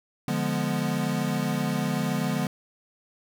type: chord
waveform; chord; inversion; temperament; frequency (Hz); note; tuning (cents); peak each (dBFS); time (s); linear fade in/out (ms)
square; D diminished seventh; none; equal; 146.83 / 174.61 / 207.7 / 246.9; D3 / F3 / Ab3 / Cb4; 0 / 0 / 0 / 0; -31; 0.28-2.47; 2
effects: none